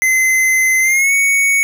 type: tone with pitch glide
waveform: square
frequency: 2054 to 2227 Hz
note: C7 to C#7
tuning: -33 to +7 cents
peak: -11 dBFS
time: 0.02-1.63 s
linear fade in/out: 0 ms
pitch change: +140 cents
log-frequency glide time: 0.8-1.13 s
effects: none